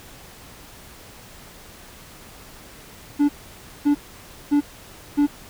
triangle tone bursts, 290 Hz, D4, 22 cents flat, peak -12 dBFS, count 4, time 3.19-5.27 s, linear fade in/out 20 ms, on 100 ms, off 560 ms, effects pink hiss -44 dBFS RMS until 5.49 s

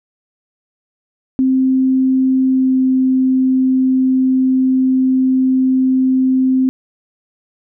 sine tone with pitch glide, 261.6 to 260.1 Hz, C4 to C4, 0 to -10 cents, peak -10 dBFS, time 1.39-6.69 s, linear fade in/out 0 ms, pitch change -10 cents, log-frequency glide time 2.46-2.78 s, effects none

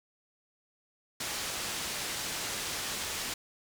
white low-pass noise, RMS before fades -36 dBFS, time 1.2-3.34 s, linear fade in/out 5 ms, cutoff 7500 Hz, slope 12 dB/octave, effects none

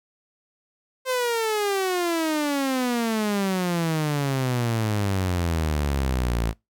sawtooth exponential sweep, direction down, 523.3 to 54.4 Hz, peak -18 dBFS, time 1.05-6.54 s, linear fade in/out 50 ms, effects noise-tail reverb RT60 0.2 s tail -24 dB re dry

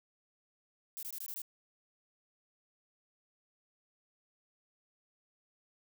violet noise bursts, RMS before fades -42 dBFS, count 6, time 0.97-1.418 s, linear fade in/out 0 ms, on 58 ms, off 20 ms, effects none

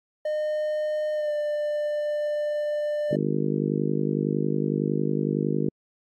triangle tone with pitch glide, 609 to 595.4 Hz, D#5 to D5, -37 to +24 cents, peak -22 dBFS, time 0.25-3.16 s, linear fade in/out 5 ms, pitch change -39 cents, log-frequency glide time 1.13-1.33 s
harmonic tone, 50.9 Hz, G#1, 34 cents flat, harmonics 3 / 4 / 5 / 6 / 7 / 8 / 9, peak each -28 / -29 / -30 / -31 / -31 / -32 / -33 dBFS, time 3.11-5.69 s, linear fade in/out 5 ms
effects AAC 48 kbps

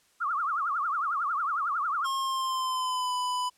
sine tone with vibrato, 1244.5 Hz, D#6, in tune, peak -26 dBFS, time 0.2-2.07 s, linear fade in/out 20 ms, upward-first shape triangle, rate 11 Hz, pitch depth 250 cents each way
square tone with pitch glide, 1075 to 997.2 Hz, C6 to B5, +47 to +16 cents, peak -28 dBFS, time 2.04-3.5 s, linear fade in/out 20 ms, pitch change -131 cents, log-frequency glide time 2.17-3.13 s
effects white hiss -65 dBFS RMS until 3.57 s + low-pass 10000 Hz 12 dB/octave

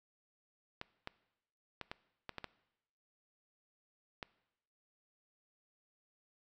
clicks, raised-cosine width 0.3 ms, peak -25 dBFS, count 8, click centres 0.814 / 1.074 / 1.813 / 1.915 / 2.293 / 2.383 / 2.443 / 4.228 s, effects noise-tail reverb RT60 0.9 s tail -20 dB re dry

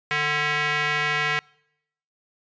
square tone with band-pass filter, 148.9 Hz, D3, 24 cents sharp, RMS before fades -24 dBFS, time 0.11-1.39 s, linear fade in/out 0 ms, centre 2100 Hz, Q 2.3, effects noise-tail reverb RT60 0.8 s tail -26 dB re dry + resampled to 16000 Hz

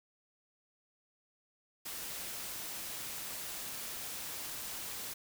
white noise, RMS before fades -42 dBFS, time 1.85-5.14 s, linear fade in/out 10 ms, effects none

